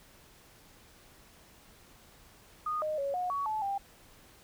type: tone with pitch steps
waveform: sine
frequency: 1232 / 616 / 557 / 724 / 1125 / 865 / 793 Hz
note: D#6 / D#5 / C#5 / F#5 / C#6 / A5 / G5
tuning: -17 / -17 / +8 / -38 / +25 / -30 / +20 cents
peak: -30 dBFS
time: 2.66-3.78 s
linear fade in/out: 5 ms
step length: 160 ms
effects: pink hiss -58 dBFS RMS until 4.43 s